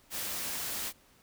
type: noise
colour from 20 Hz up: white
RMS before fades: -36 dBFS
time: 0.1-0.93 s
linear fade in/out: 50 ms
effects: pink hiss -63 dBFS RMS until 1.22 s